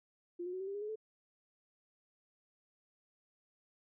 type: tone with pitch steps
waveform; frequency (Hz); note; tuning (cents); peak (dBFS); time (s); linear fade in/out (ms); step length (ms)
sine; 349.2 / 360.5 / 372.1 / 384.1 / 396.5 / 409.3 / 422.5 / 436.2; F4 / F#4 / F#4 / G4 / G4 / G#4 / G#4 / A4; 0 / -45 / +10 / -35 / +20 / -25 / +30 / -15; -38; 0.39-0.958; 10; 71
effects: none